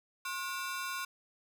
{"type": "ring-modulated tone", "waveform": "sawtooth", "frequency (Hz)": 1258, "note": "D#6", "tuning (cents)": 19, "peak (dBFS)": -29, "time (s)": [0.25, 1.05], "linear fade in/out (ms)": 5, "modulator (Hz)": 185, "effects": []}